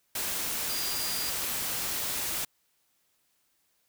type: tone in noise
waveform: sine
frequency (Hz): 4808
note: D8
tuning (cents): +40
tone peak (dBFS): -35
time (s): 0.69-1.3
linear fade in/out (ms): 5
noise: white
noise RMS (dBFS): -32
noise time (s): 0.15-2.45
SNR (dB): -6
effects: white hiss -72 dBFS RMS until 3.88 s